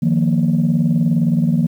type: chord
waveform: sine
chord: Eb suspended second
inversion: none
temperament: equal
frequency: 155.56 / 174.61 / 233.1 Hz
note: Eb3 / F3 / Bb3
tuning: 0 / 0 / 0 cents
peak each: -16 dBFS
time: 0.02-1.67 s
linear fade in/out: 10 ms
effects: tanh soft clip ceiling -7 dBFS + 8-bit